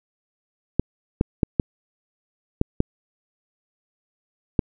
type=clicks; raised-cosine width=3 ms; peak=-4 dBFS; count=7; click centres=0.796 / 1.211 / 1.432 / 1.598 / 2.614 / 2.804 / 4.592 s; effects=none